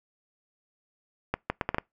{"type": "accelerating click train", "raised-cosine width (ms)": 0.5, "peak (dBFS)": -11, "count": 6, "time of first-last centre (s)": [1.34, 1.784], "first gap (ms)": 160, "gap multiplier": 0.7, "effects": ["noise-tail reverb RT60 0.2 s tail -26 dB re dry"]}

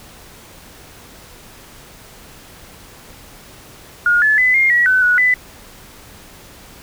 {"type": "tone with pitch steps", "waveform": "sine", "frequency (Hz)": [1430, 1726, 2009, 2123, 1923, 1512, 1466, 1998], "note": ["F6", "A6", "B6", "C7", "B6", "F#6", "F#6", "B6"], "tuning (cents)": [41, -34, 29, 25, -47, 37, -16, 20], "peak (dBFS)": -10, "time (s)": [4.06, 5.34], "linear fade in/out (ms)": 2, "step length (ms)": 160, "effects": ["pink hiss -41 dBFS RMS until 6.82 s"]}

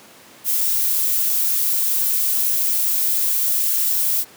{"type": "noise", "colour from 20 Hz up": "violet", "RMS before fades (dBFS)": -19, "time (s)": [0.44, 4.25], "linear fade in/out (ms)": 50, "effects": ["pink hiss -45 dBFS RMS until 4.36 s", "high-pass 200 Hz 12 dB/octave"]}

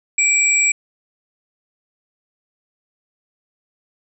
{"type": "tone pair together", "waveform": "sine", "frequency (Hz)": [2339, 7710], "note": ["D7", "B8"], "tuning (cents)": [-8, -43], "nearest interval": "octave + major sixth", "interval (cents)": 2065, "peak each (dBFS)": [-15, -16], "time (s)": [0.18, 0.72], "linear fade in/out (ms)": 5, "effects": []}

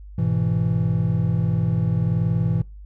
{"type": "chord", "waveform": "triangle", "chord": "E major", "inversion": "first", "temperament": "just", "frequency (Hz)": [103.01, 123.61, 164.81], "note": ["G#2", "B2", "E3"], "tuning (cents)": [-14, 2, 0], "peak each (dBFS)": [-22, -21, -20], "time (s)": [0.18, 2.62], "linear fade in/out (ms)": 5, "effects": ["noise-tail reverb RT60 0.3 s tail -25 dB re dry", "added 50 Hz sine -37 dBFS peak until 2.85 s"]}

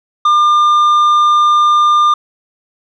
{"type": "tone with tanh clipping", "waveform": "triangle", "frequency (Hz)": 1200, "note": "D6", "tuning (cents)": 37, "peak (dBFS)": -8, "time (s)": [0.25, 2.14], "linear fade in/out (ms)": 5, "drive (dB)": 10, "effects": []}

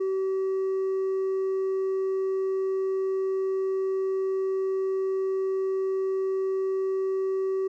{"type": "tone with hard clipping", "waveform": "triangle", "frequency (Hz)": 382.4, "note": "G4", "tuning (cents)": -43, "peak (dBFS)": -23, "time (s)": [0, 7.68], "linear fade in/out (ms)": 10, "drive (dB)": 1, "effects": []}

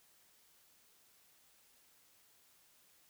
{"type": "silence", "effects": ["white hiss -68 dBFS RMS until 3.09 s"]}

